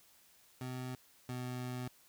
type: tone pair in turn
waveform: 25% pulse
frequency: 127.4 / 125.28 Hz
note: C3 / B2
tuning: -46 / +25 cents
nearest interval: unison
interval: 29 cents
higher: first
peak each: -36 / -35 dBFS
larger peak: second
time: 0.61-0.95 / 1.29-1.88 s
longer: second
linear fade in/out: 2 ms
effects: white hiss -65 dBFS RMS until 2.08 s